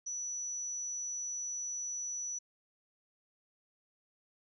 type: tone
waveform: sine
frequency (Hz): 5920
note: F#8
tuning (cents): 0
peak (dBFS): -36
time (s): 0.06-2.39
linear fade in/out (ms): 10
effects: none